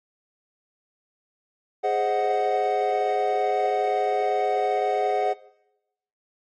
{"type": "chord", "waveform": "triangle", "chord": "Ab dominant seventh", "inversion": "none", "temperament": "equal", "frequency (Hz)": [415.3, 523.3, 622.3, 740], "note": ["Ab4", "C5", "Eb5", "Gb5"], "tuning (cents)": [0, 0, 0, 0], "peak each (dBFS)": [-24, -27, -27, -21], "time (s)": [1.83, 5.34], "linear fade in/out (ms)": 20, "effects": ["noise-tail reverb RT60 0.9 s tail -20 dB re dry", "MP3 32 kbps"]}